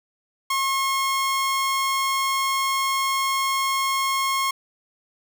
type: tone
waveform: sawtooth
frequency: 1080 Hz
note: C#6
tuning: 45 cents flat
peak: -17 dBFS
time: 0.5-4.51 s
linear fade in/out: 5 ms
effects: 8-bit